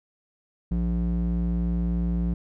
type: tone with band-pass filter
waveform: square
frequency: 58.4 Hz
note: A#1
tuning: 4 cents sharp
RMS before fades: -25 dBFS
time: 0.71-2.34 s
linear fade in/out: 5 ms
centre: 130 Hz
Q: 4.4
effects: none